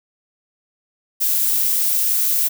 violet noise, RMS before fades -18 dBFS, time 1.2-2.49 s, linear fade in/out 20 ms, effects none

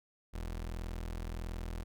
30% pulse tone, 41.49 Hz, E1, 12 cents sharp, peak -35 dBFS, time 0.33-1.84 s, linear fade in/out 20 ms, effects none

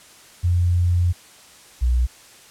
sine tone pair in turn, 88 / 61.37 Hz, F2 / B1, +14 / -10 cents, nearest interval tritone, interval 624 cents, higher first, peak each -15 dBFS, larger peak neither, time 0.43-1.13 / 1.81-2.07 s, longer first, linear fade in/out 20 ms, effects white hiss -47 dBFS RMS until 2.5 s + low-pass 10000 Hz 12 dB/octave

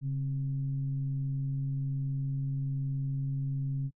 sine tone with frequency modulation, 137.6 Hz, C#3, 12 cents flat, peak -29 dBFS, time 0.01-3.91 s, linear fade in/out 50 ms, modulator 127 Hz, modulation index 0.33, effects noise-tail reverb RT60 0.1 s tail -26 dB re dry

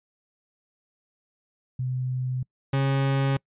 sine / 40% pulse tone pair in turn, 127.7 / 136.53 Hz, C3 / C#3, -42 / -26 cents, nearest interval minor second, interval 116 cents, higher second, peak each -25 / -20 dBFS, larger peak second, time 1.79-2.43 / 2.73-3.37 s, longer neither, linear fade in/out 5 ms, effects noise-tail reverb RT60 0.1 s tail -26 dB re dry + resampled to 8000 Hz

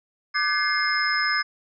sine tone cluster, 1187 / 1524 / 1701 / 2107 / 5140 Hz, D6 / G6 / G#6 / C7 / E8, +18 / -49 / +41 / +12 / -45 cents, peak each -27 dBFS, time 0.34-1.43 s, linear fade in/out 20 ms, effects none

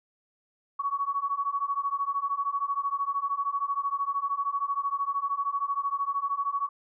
sine beating tone pair, 1115 / 1128 Hz, C#6 / C#6, +10 / +30 cents, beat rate 13 Hz, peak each -30 / -29 dBFS, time 0.79-6.69 s, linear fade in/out 10 ms, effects none

